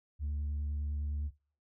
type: tone with vibrato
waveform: sine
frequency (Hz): 73.42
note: D2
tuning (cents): 0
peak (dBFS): -30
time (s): 0.19-1.31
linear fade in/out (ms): 50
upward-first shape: triangle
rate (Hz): 9.8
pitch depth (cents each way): 18
effects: noise-tail reverb RT60 0.4 s tail -21 dB re dry + tanh soft clip ceiling -31 dBFS